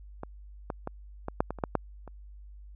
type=clicks; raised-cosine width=1 ms; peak=-22 / -18 / -19 / -19 / -9 / -19 / -28 / -13 / -10 / -30 dBFS; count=10; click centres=0.234 / 0.702 / 0.874 / 1.284 / 1.405 / 1.506 / 1.587 / 1.638 / 1.753 / 2.077 s; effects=added 50 Hz sine -45 dBFS peak until 2.75 s